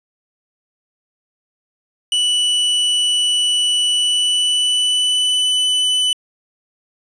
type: tone with pitch glide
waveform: 45% pulse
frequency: 2960 to 2998 Hz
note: F#7 to F#7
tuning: 0 to +22 cents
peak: -14 dBFS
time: 2.12-6.13 s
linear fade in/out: 2 ms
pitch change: +22 cents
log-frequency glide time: 3.9-5.54 s
effects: resampled to 22050 Hz